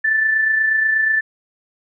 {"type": "tone with amplitude modulation", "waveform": "sine", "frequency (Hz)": 1760, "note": "A6", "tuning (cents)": 0, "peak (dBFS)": -12, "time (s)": [0.04, 1.21], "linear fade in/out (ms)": 10, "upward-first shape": "sine", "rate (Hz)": 28.3, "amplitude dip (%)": 40, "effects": []}